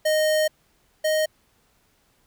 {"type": "tone pair in turn", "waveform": "square", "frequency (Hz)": [619, 622], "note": ["D#5", "D#5"], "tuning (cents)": [-9, -1], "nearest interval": "unison", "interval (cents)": 8, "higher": "second", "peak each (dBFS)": [-19, -20], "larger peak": "first", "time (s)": [[0.05, 0.48], [1.04, 1.26]], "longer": "first", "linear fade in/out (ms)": 10, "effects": ["pink hiss -64 dBFS RMS until 2.26 s"]}